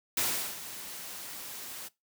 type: noise with ADSR envelope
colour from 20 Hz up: white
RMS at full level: -28 dBFS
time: 0.17-1.89 s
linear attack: 4 ms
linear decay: 370 ms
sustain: -14 dB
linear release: 21 ms
effects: noise-tail reverb RT60 0.2 s tail -21 dB re dry + high-pass 100 Hz 12 dB/octave